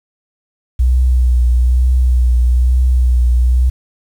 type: tone with vibrato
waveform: sine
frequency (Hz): 61.9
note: B1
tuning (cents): +5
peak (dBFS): -8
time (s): 0.79-3.7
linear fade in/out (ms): 10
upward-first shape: triangle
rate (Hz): 1.1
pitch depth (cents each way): 42
effects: 7-bit